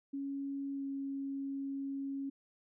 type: tone with pitch glide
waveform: sine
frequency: 277.2 to 274.8 Hz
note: C#4 to C#4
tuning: 0 to -15 cents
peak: -36 dBFS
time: 0.13-2.3 s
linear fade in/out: 10 ms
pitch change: -15 cents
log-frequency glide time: 0.73-0.84 s
effects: none